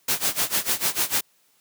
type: noise with tremolo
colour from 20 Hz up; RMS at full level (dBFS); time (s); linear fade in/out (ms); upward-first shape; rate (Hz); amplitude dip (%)
white; -21; 0.08-1.21; 5; sine; 6.7; 90
effects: white hiss -63 dBFS RMS until 1.6 s + high-pass 100 Hz 12 dB/octave